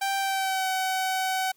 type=tone with pitch glide; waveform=sawtooth; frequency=784 to 755.1 Hz; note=G5 to F#5; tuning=0 to +35 cents; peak=-21 dBFS; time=0.01-1.52 s; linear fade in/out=10 ms; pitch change=-65 cents; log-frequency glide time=0.18-0.68 s; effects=white hiss -65 dBFS RMS until 1.56 s